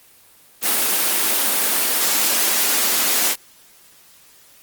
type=high-pass noise; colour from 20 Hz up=white; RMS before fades=-18 dBFS; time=0.61-3.36 s; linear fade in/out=50 ms; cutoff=200 Hz; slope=48 dB/octave; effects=white hiss -50 dBFS RMS until 4.62 s + Opus 24 kbps